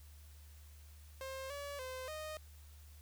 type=tone with pitch steps; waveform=sawtooth; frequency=531 / 570 / 516 / 619 Hz; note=C5 / C#5 / C5 / D#5; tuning=+25 / +48 / -24 / -9 cents; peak=-39 dBFS; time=1.21-2.37 s; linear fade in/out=0 ms; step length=290 ms; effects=added 74 Hz sine -54 dBFS peak until 3.01 s + white hiss -65 dBFS RMS until 3.01 s